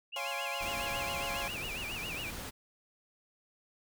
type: tone with vibrato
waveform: sine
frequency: 2600 Hz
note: E7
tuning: 24 cents flat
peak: -38 dBFS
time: 0.12-2.31 s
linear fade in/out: 20 ms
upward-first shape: sine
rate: 7.3 Hz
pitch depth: 190 cents each way
type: chord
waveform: sawtooth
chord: Db major seventh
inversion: none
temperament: equal with one note detuned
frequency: 554.4 / 692.8 / 830.6 / 1046.5 Hz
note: Db5 / F5 / Ab5 / C6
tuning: 0 / -14 / 0 / 0 cents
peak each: -38 dBFS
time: 0.16-1.48 s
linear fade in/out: 2 ms
type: noise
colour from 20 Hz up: pink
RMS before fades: -42 dBFS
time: 0.6-2.51 s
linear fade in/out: 20 ms
effects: none